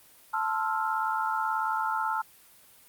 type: chord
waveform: sine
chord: F major seventh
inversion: first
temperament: equal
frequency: 880 / 1046.5 / 1318.5 / 1396.9 Hz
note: A5 / C6 / E6 / F6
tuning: 0 / 0 / 0 / 0 cents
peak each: -29 / -35 / -32 / -32 dBFS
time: 0.33-2.22 s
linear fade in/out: 10 ms
effects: white hiss -56 dBFS RMS until 2.88 s + Opus 32 kbps